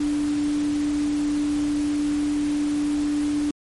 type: tone in noise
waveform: sine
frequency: 293.7 Hz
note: D4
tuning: in tune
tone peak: -20 dBFS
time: 0-3.51 s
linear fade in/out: 5 ms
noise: pink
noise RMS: -37 dBFS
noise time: 0-3.51 s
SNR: +14 dB
effects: MP3 48 kbps